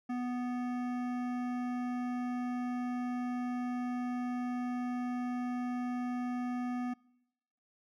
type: tone with hard clipping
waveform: triangle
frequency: 246.9 Hz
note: B3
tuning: in tune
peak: -35 dBFS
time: 0.09-6.94 s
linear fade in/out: 10 ms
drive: 18 dB
effects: noise-tail reverb RT60 0.9 s tail -25 dB re dry